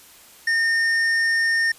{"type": "tone with hard clipping", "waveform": "triangle", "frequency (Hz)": 1825, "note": "A#6", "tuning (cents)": -37, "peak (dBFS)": -19, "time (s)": [0.47, 1.72], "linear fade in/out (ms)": 5, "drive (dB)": 11, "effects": ["white hiss -48 dBFS RMS until 1.78 s", "resampled to 32000 Hz"]}